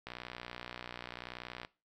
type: click train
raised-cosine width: 0.3 ms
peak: -26 dBFS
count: 97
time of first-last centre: 0.07-1.649 s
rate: 60.8 Hz
effects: noise-tail reverb RT60 0.3 s tail -20 dB re dry